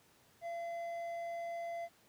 triangle tone with hard clipping, 681 Hz, F5, 44 cents flat, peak -40 dBFS, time 0.41-1.89 s, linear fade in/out 50 ms, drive 9 dB, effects pink hiss -67 dBFS RMS until 2.08 s + high-pass 100 Hz 12 dB/octave

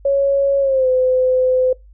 sine tone with pitch glide, 554.4 to 511.3 Hz, C#5 to C5, 0 to -40 cents, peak -12 dBFS, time 0.05-1.73 s, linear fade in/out 5 ms, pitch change -140 cents, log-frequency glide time 0.6-0.88 s, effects noise-tail reverb RT60 0.2 s tail -23 dB re dry + added 50 Hz sine -41 dBFS peak until 1.93 s

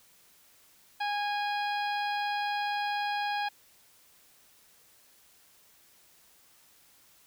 harmonic tone, 823 Hz, G#5, 16 cents flat, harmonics 1 / 2 / 3 / 4 / 5 / 6, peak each -30 / -36 / -40 / -42 / -44 / -46 dBFS, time 1-3.49 s, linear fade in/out 10 ms, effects white hiss -61 dBFS RMS until 7.26 s

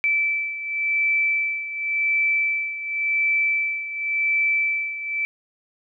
sine beating tone pair, 2321 / 2321.91 Hz, D7 / D7, -21 / -20 cents, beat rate 0.91 Hz, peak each -21 / -26 dBFS, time 0.04-5.25 s, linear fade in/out 0 ms, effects none

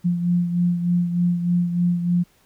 sine beating tone pair, 174.61 / 177.91 Hz, F3 / F3, 0 / +32 cents, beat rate 3.3 Hz, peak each -18 / -26 dBFS, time 0.04-2.24 s, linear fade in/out 20 ms, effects pink hiss -59 dBFS RMS until 2.45 s

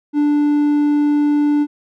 triangle tone, 293.7 Hz, D4, in tune, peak -10 dBFS, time 0.13-1.67 s, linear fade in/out 50 ms, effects none

